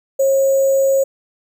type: tone with sample-and-hold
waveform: sine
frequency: 542 Hz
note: C#5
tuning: 39 cents flat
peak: -11 dBFS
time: 0.19-1.04 s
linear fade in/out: 10 ms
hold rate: 7350 Hz
effects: none